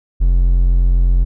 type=tone; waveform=triangle; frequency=43.96 Hz; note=F1; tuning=12 cents sharp; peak=-7 dBFS; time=0.2-1.25 s; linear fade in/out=20 ms; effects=none